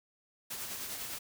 white noise with tremolo, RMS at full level -39 dBFS, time 0.5-1.19 s, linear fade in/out 10 ms, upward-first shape sine, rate 9.9 Hz, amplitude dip 35%, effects none

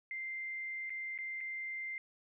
sine tone with dropouts, 2090 Hz, C7, 2 cents flat, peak -38 dBFS, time 0.11-1.98 s, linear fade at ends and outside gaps 1 ms, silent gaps 0.896-0.903 / 1.178-1.187 / 1.406-1.41 s, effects none

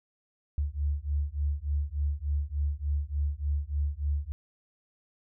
sine beating tone pair, 71 / 74.4 Hz, C#2 / D2, +42 / +23 cents, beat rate 3.4 Hz, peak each -30 dBFS, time 0.58-4.32 s, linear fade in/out 0 ms, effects none

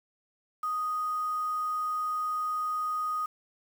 sine tone with quantisation, 1244 Hz, D#6, 1 cent flat, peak -28 dBFS, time 0.63-3.26 s, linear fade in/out 5 ms, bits 8, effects none

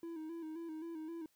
triangle tone with vibrato, 324.1 Hz, E4, 29 cents flat, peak -40 dBFS, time 0.03-1.26 s, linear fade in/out 2 ms, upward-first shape square, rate 3.8 Hz, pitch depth 55 cents each way, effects white hiss -75 dBFS RMS until 1.35 s

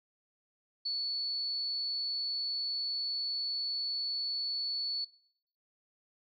sine tone, 4435 Hz, C#8, in tune, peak -31 dBFS, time 0.85-5.05 s, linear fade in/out 10 ms, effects noise-tail reverb RT60 0.7 s tail -23 dB re dry

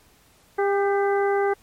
harmonic tone with a mistuned harmonic, 400 Hz, G4, 35 cents sharp, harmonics 1 / 2 / 3 / 4 / 5, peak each -20 / -25 / -32 / -31 / -35 dBFS, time 0.58-1.54 s, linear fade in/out 10 ms, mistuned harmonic 4, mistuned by -44 cents, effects pink hiss -57 dBFS RMS until 1.62 s + MP3 64 kbps

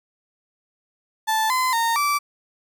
35% pulse tone with pitch steps, 878 / 1023 / 920 / 1162 Hz, A5 / C6 / A#5 / D6, -4 / -39 / -23 / -19 cents, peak -17 dBFS, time 1.27-2.19 s, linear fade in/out 20 ms, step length 230 ms, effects none

